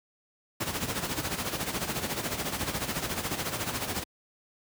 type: noise with tremolo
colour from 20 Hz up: pink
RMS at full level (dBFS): -29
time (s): 0.6-4.04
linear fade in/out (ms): 10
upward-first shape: sine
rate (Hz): 14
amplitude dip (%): 65
effects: high-pass 80 Hz 12 dB/octave